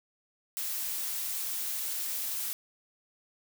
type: noise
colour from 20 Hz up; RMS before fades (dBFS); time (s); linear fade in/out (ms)
blue; -34; 0.57-2.53; 0
effects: none